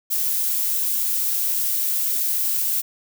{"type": "noise", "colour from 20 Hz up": "violet", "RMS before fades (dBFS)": -22, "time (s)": [0.1, 2.82], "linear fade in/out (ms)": 20, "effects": []}